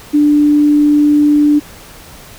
sine tone, 295 Hz, D4, 8 cents sharp, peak -6 dBFS, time 0.13-1.6 s, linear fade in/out 20 ms, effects pink hiss -36 dBFS RMS until 2.38 s

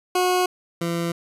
20% pulse tone pair in turn, 363.8 / 169.57 Hz, F#4 / E3, -29 / +49 cents, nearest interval octave + minor second, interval 1322 cents, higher first, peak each -13 / -18 dBFS, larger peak first, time 0.15-0.46 / 0.81-1.12 s, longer neither, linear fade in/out 5 ms, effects resampled to 32000 Hz

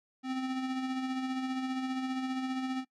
square tone with tremolo, 260.2 Hz, C4, 9 cents flat, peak -31 dBFS, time 0.23-2.85 s, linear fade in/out 50 ms, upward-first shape sine, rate 15 Hz, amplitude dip 40%, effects noise-tail reverb RT60 0.1 s tail -20 dB re dry + low-pass 5000 Hz 12 dB/octave

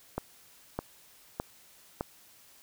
click train, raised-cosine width 1 ms, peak -17 dBFS, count 4, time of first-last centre 0.18-2.009 s, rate 1.64 Hz, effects white hiss -58 dBFS RMS until 2.62 s

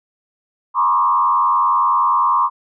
sine tone with frequency modulation, 1065 Hz, C6, 30 cents sharp, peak -12 dBFS, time 0.74-2.5 s, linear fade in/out 50 ms, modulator 90.4 Hz, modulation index 1.2, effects none

